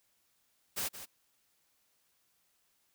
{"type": "noise with echo", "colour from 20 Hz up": "white", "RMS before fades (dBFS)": -35, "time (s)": [0.76, 0.89], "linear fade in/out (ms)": 20, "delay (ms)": 170, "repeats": 1, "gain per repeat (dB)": -11, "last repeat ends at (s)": 1.06, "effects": ["white hiss -74 dBFS RMS until 2.94 s"]}